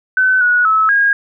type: tone with pitch steps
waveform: sine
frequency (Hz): 1517 / 1461 / 1298 / 1632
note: F#6 / F#6 / E6 / G#6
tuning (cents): +43 / -22 / -27 / -31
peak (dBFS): -9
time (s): 0.17-1.13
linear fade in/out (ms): 2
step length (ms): 240
effects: none